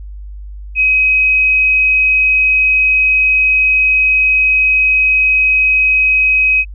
sine tone, 2533 Hz, D#7, 30 cents sharp, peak -8 dBFS, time 0.75-6.65 s, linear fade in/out 50 ms, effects added 50 Hz sine -26 dBFS peak until 6.74 s

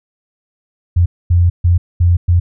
sine tone bursts at uneven times, 87.31 Hz, F2, in tune, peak -7 dBFS, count 5, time 0.96-1.06 / 1.3-1.5 / 1.64-1.78 / 2-2.17 / 2.28-2.4 s, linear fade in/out 10 ms, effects none

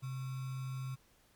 sine tone with sample-and-hold, 130.81 Hz, C3, in tune, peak -37 dBFS, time 0.02-0.96 s, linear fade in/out 20 ms, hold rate 1225 Hz, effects pink hiss -68 dBFS RMS until 1.35 s + MP3 96 kbps

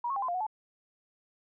sine tone with pitch steps, 957 / 1092 / 798 / 1024 / 701 / 737 / 866 Hz, A#5 / C#6 / G5 / C6 / F5 / F#5 / A5, +45 / -26 / +31 / -38 / +6 / -7 / -28 cents, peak -29 dBFS, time 0.04-0.467 s, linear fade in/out 5 ms, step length 61 ms, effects none

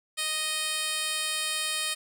10% pulse tone with band-pass filter, 622.3 Hz, D#5, in tune, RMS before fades -30 dBFS, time 0.17-1.95 s, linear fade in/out 20 ms, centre 7500 Hz, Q 0.82, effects none

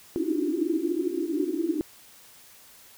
pink band-pass noise, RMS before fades -27 dBFS, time 0.16-1.81 s, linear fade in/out 0 ms, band 290 to 360 Hz, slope 96 dB/octave, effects white hiss -52 dBFS RMS until 2.97 s

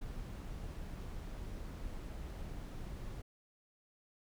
brown noise, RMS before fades -44 dBFS, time 0.01-3.22 s, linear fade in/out 10 ms, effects none

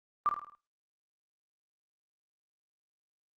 sine tone with echo, 1185 Hz, D6, 15 cents sharp, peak -23 dBFS, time 0.26-0.29 s, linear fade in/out 0 ms, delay 52 ms, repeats 5, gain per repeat -6 dB, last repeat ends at 0.55 s, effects noise-tail reverb RT60 0.3 s tail -22 dB re dry + Opus 32 kbps

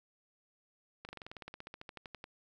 slowing click train, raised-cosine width 0.3 ms, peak -29 dBFS, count 20, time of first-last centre 1.05-2.241 s, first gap 39 ms, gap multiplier 1.05, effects 11-bit

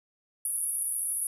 white band-pass noise, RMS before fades -31 dBFS, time 0.45-1.27 s, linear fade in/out 2 ms, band 9900 to 11000 Hz, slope 96 dB/octave, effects none

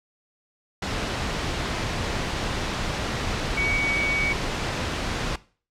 sine tone in noise, 2252 Hz, C#7, 27 cents sharp, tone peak -23 dBFS, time 3.57-4.33 s, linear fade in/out 5 ms, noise pink, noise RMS -27 dBFS, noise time 0.82-5.36 s, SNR +1 dB, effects noise-tail reverb RT60 0.4 s tail -19 dB re dry + low-pass 5000 Hz 12 dB/octave

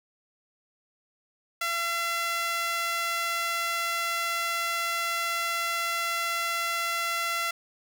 sawtooth tone with high-pass filter, 679 Hz, F5, 49 cents flat, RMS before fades -29 dBFS, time 1.61-7.51 s, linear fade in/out 5 ms, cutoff 1500 Hz, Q 1.5, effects none

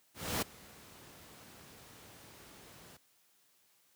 pink noise with ADSR envelope, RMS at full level -32 dBFS, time 0.14-2.97 s, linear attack 280 ms, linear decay 10 ms, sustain -23 dB, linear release 6 ms, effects white hiss -70 dBFS RMS until 3.95 s + high-pass 80 Hz 12 dB/octave

